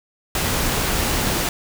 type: noise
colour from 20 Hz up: pink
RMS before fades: -21 dBFS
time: 0.35-1.49 s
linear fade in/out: 2 ms
effects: none